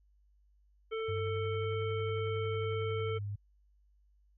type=harmonic tone; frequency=444.5 Hz; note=A4; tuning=18 cents sharp; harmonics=1 / 3 / 5 / 7; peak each=-34 / -43 / -46 / -49 dBFS; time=0.91-3.19 s; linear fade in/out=20 ms
type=tone with pitch glide; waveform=sine; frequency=98 to 101.81 Hz; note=G2 to G#2; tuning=0 to -34 cents; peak=-35 dBFS; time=1.08-3.36 s; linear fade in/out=10 ms; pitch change=+66 cents; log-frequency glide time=1.19-1.79 s
effects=added 50 Hz sine -64 dBFS peak until 4.37 s